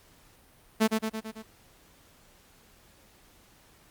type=tone with echo; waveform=sawtooth; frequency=220 Hz; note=A3; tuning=in tune; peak=-16 dBFS; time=0.8-0.88 s; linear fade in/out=20 ms; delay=110 ms; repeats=5; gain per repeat=-4 dB; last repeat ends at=1.43 s; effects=pink hiss -59 dBFS RMS until 3.9 s + Opus 48 kbps